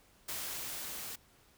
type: noise with level ramp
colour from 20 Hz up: white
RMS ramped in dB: -39 to -43 dBFS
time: 0.28-1.16 s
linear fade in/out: 10 ms
effects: pink hiss -65 dBFS RMS until 1.57 s